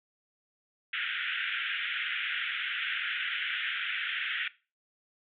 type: band-pass noise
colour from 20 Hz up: pink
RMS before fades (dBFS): -33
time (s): 0.93-4.48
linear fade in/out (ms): 5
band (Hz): 1400 to 3400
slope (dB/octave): 96
effects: noise-tail reverb RT60 0.3 s tail -18 dB re dry + MP3 64 kbps